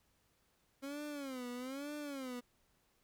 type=tone with vibrato; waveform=30% pulse; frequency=269.3 Hz; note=C#4; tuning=50 cents flat; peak=-39 dBFS; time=0.82-2.41 s; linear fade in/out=20 ms; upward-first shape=sine; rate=1.1 Hz; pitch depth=170 cents each way; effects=pink hiss -75 dBFS RMS until 3.03 s